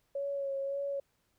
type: tone with vibrato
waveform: sine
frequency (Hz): 554.4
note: C#5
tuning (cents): 0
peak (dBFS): -32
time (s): 0.15-1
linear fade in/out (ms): 5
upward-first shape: sine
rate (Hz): 1.8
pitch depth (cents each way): 25
effects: pink hiss -75 dBFS RMS until 1.38 s